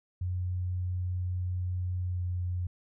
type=tone with pitch glide; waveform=sine; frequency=90.5 to 89.51 Hz; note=F#2 to F2; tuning=-38 to +43 cents; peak=-29 dBFS; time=0.21-2.67 s; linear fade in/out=5 ms; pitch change=-19 cents; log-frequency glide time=2.07-2.21 s; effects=none